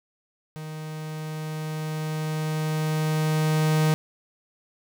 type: tone with level ramp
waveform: 45% pulse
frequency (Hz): 155.56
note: D#3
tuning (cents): 0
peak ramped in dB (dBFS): -34 to -18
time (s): 0.56-3.94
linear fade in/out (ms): 0
effects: none